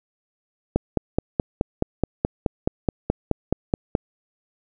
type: click train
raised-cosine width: 2 ms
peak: -5 dBFS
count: 16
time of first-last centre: 0.76-3.951 s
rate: 4.7 Hz
effects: none